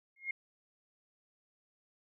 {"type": "tone with exponential growth", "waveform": "sine", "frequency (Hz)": 2142, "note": "C7", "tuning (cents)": 40, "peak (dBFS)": -30, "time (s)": [0.16, 0.31], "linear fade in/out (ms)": 5, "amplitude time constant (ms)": 32, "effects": []}